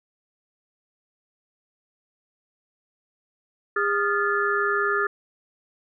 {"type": "tone cluster", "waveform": "sine", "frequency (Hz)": [406.3, 1232, 1394, 1731], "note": ["G#4", "D#6", "F6", "A6"], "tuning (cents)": [-38, -17, -4, -29], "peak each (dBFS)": -26, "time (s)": [3.76, 5.07], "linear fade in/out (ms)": 5, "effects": []}